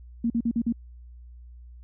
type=tone bursts; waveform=sine; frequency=232.6 Hz; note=A#3; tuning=4 cents flat; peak=-21 dBFS; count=5; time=0.24-0.725 s; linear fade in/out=5 ms; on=61 ms; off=45 ms; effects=added 60 Hz sine -43 dBFS peak until 1.83 s